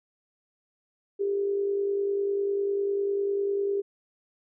sine tone with amplitude modulation, 400 Hz, G4, 35 cents sharp, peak -22 dBFS, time 1.19-3.82 s, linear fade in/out 20 ms, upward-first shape sine, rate 50 Hz, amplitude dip 45%, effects none

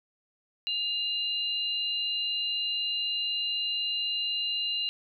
sine tone pair together, 2816 / 4022 Hz, F7 / B7, +14 / +31 cents, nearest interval tritone, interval 617 cents, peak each -29 / -32 dBFS, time 0.67-4.89 s, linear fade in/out 0 ms, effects none

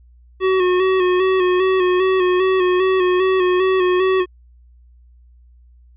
square tone with vibrato, 370 Hz, F#4, in tune, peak -14 dBFS, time 0.4-4.26 s, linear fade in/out 50 ms, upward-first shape square, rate 2.5 Hz, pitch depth 34 cents each way, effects added 60 Hz sine -45 dBFS peak until 5.96 s + resampled to 8000 Hz

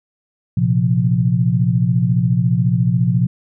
sine chord, Bb suspended second, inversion none, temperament equal, 116.54 / 130.81 / 174.61 Hz, Bb2 / C3 / F3, 0 / 0 / 0 cents, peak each -17 dBFS, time 0.57-3.27 s, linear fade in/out 5 ms, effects none

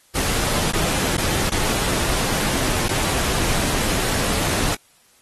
pink noise with dropouts, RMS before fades -22 dBFS, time 0.15-4.75 s, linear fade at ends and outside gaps 5 ms, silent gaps 0.716-0.733 / 1.171-1.178 / 1.498-1.517 / 2.882-2.89 s, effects white hiss -56 dBFS RMS until 5.21 s + AAC 32 kbps

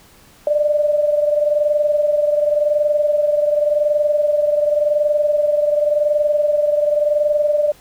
sine tone pair together, 591 / 611.9 Hz, D5 / D#5, +11 / -29 cents, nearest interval minor second, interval 60 cents, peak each -14 / -21 dBFS, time 0.47-7.72 s, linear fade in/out 2 ms, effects pink hiss -48 dBFS RMS until 7.8 s

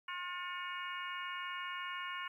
harmonic tone with a mistuned harmonic, 357.2 Hz, F4, 39 cents sharp, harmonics 3 / 4 / 5 / 6 / 7 / 8, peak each -43 / -46 / -47 / -47 / -56 / -47 dBFS, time 0.08-2.28 s, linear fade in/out 5 ms, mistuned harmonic 6, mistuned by +66 cents, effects 12-bit

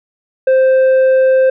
sine tone with tanh clipping, 523.3 Hz, C5, in tune, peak -8 dBFS, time 0.47-1.5 s, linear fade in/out 5 ms, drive 5 dB, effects none

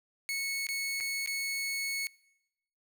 sawtooth tone with dropouts, 2203 Hz, C#7, 11 cents flat, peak -28 dBFS, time 0.29-2.07 s, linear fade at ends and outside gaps 0 ms, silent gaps 0.668-0.688 / 1.002-1.007 / 1.261-1.274 s, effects noise-tail reverb RT60 0.9 s tail -25 dB re dry

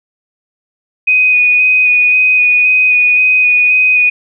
sine tone with vibrato, 2489 Hz, D#7, in tune, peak -6 dBFS, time 1.07-4.1 s, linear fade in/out 10 ms, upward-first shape square, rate 1.9 Hz, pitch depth 12 cents each way, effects none

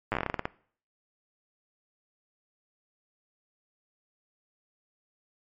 slowing click train, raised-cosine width 0.5 ms, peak -13 dBFS, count 13, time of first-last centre 0.12-0.455 s, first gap 9 ms, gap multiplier 1.19, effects noise-tail reverb RT60 0.5 s tail -20 dB re dry + MP3 48 kbps

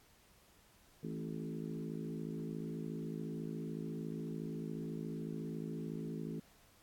harmonic tone with a mistuned harmonic, 54 Hz, A1, 32 cents flat, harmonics 3 / 4 / 5 / 6 / 7 / 8, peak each -43 / -45 / -47 / -49 / -50 / -51 dBFS, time 1.03-6.4 s, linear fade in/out 5 ms, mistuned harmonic 4, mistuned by +26 cents, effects pink hiss -66 dBFS RMS until 6.82 s + AAC 64 kbps

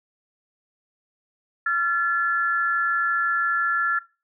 sine tone pair together, 1369.7 / 1724 Hz, F6 / A6, -34 / -36 cents, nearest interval major third, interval 398 cents, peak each -22 / -22 dBFS, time 1.66-3.99 s, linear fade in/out 5 ms, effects noise-tail reverb RT60 0.3 s tail -19 dB re dry

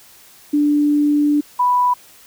sine tone pair in turn, 293.7 / 987.9 Hz, D4 / B5, 0 / 0 cents, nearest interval octave + major sixth, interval 2100 cents, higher second, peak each -12 dBFS, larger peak neither, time 0.53-1.41 / 1.59-1.94 s, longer first, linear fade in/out 10 ms, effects white hiss -46 dBFS RMS until 2.26 s

